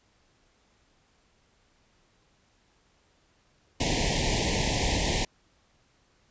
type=band-stop noise; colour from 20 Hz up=pink; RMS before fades=-26 dBFS; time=3.8-5.25 s; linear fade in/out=5 ms; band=970 to 1800 Hz; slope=96 dB/octave; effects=pink hiss -66 dBFS RMS until 6.3 s + resampled to 16000 Hz